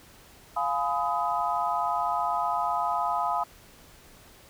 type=chord; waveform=sine; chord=F half-diminished seventh; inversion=none; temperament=just; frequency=698.5 / 838.1 / 1005.8 / 1257.2 Hz; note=F5 / Ab5 / Cb6 / Eb6; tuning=0 / +16 / +31 / +18 cents; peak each=-30 dBFS; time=0.56-3.44 s; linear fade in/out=10 ms; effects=pink hiss -53 dBFS RMS until 4.49 s